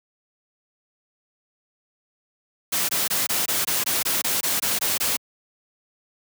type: noise bursts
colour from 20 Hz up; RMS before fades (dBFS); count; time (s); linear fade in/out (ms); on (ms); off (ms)
white; -23; 13; 2.72-5.17; 10; 170; 20
effects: high-pass 100 Hz 12 dB/octave